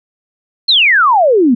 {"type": "exponential sweep", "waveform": "sine", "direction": "down", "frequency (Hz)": [4327, 223.7], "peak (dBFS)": -6, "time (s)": [0.68, 1.55], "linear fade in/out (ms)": 10, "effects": []}